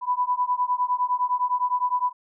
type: beating tone pair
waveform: sine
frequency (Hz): 987.8 / 997.6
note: B5 / B5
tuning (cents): 0 / +17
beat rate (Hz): 9.8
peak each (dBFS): -24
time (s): 0.01-2.13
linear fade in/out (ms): 50
effects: none